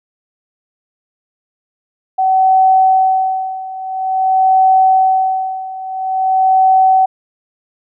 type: tone with tremolo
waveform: sine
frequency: 758 Hz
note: F#5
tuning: 42 cents sharp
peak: -6 dBFS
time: 2.18-7.06 s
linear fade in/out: 10 ms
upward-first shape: sine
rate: 0.49 Hz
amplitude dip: 85%
effects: none